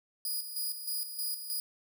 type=tone with tremolo; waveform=5% pulse; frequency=4932 Hz; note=D#8; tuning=16 cents flat; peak=-25 dBFS; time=0.25-1.6 s; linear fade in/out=2 ms; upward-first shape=square; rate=3.2 Hz; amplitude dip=60%; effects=none